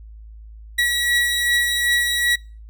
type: beating tone pair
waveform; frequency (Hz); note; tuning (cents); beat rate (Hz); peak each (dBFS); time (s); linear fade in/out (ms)
30% pulse; 1924 / 1926.6; B6 / B6; -46 / -43; 2.6; -22 / -15; 0.78-2.36; 10
effects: noise-tail reverb RT60 0.4 s tail -26 dB re dry + added 54 Hz sine -37 dBFS peak until 2.69 s